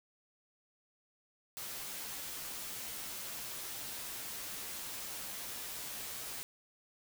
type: noise with comb filter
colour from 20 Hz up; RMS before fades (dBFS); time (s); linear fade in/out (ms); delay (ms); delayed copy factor
white; -43; 1.57-6.43; 0; 12; -0.5
effects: none